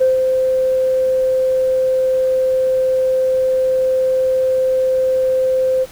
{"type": "tone with ADSR envelope", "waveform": "sine", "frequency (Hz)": 519, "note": "C5", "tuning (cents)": -14, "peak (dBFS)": -8, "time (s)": [0, 5.86], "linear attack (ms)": 16, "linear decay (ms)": 150, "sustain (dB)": -4, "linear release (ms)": 36, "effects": ["tanh soft clip ceiling -5 dBFS", "pink hiss -40 dBFS RMS until 5.91 s"]}